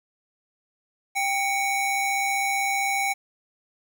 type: tone pair together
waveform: square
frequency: 789.1 / 2232 Hz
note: G5 / C#7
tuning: +11 / +11 cents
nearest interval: octave + tritone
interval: 1800 cents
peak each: -26 dBFS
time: 1.15-3.14 s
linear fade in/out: 20 ms
effects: 9-bit